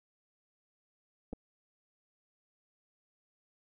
clicks, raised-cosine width 2 ms, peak -28 dBFS, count 2, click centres 1.329 / 1.333 s, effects none

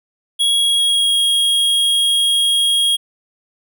square tone with pitch glide, 3322 to 3276 Hz, G#7 to G#7, 0 to -24 cents, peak -13 dBFS, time 0.39-2.97 s, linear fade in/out 20 ms, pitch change -24 cents, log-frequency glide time 0.5-1.21 s, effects none

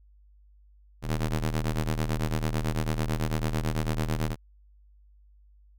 sawtooth ring-modulated tone, 77.78 Hz, D#2, in tune, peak -19 dBFS, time 1.02-4.36 s, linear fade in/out 50 ms, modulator 43.4 Hz, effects added 50 Hz sine -54 dBFS peak until 5.78 s

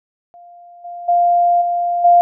sine tone with level steps, 698.5 Hz, F5, in tune, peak -38 / -27 / -10 / -15 / -6 dBFS, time 0.34-2.21 s, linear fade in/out 0 ms, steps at 0.84 / 1.08 / 1.61 / 2.04 s, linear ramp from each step 10 ms, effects none

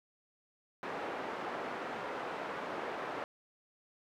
pink band-pass noise, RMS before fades -40 dBFS, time 0.83-3.24 s, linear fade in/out 0 ms, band 410 to 1500 Hz, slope 12 dB/octave, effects none

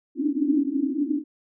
pink band-pass noise, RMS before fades -24 dBFS, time 0.15-1.24 s, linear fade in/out 50 ms, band 270 to 310 Hz, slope 96 dB/octave, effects none

